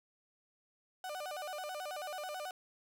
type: tone with vibrato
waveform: 35% pulse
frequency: 667 Hz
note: E5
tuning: 20 cents sharp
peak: -38 dBFS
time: 1.04-2.51 s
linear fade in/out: 2 ms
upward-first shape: square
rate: 9.2 Hz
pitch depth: 190 cents each way
effects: none